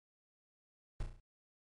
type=noise with echo; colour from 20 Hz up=brown; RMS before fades=-36 dBFS; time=1-1.03 s; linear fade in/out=2 ms; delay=34 ms; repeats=5; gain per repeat=-5 dB; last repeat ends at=1.2 s; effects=MP3 48 kbps